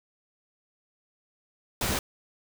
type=noise; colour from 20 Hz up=pink; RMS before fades=-28 dBFS; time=1.81-1.99 s; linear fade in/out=2 ms; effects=none